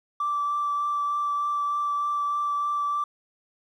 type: tone with vibrato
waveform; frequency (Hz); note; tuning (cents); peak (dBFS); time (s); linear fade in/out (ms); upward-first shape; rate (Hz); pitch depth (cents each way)
triangle; 1166; D6; -13; -20; 0.2-3.04; 5; triangle; 3.3; 11
effects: tanh soft clip ceiling -21 dBFS